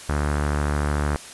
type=tone with low-pass filter; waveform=sawtooth; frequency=73.42 Hz; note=D2; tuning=in tune; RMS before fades=-23 dBFS; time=0.09-1.16 s; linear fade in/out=0 ms; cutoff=1500 Hz; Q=2.4; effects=white hiss -40 dBFS RMS until 1.33 s + resampled to 24000 Hz